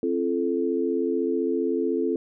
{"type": "tone cluster", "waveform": "sine", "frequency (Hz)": [265.4, 341.1, 435.4], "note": ["C4", "F4", "A4"], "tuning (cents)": [25, -41, -18], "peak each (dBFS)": [-27, -26, -26], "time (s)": [0.03, 2.16], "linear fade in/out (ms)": 2, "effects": []}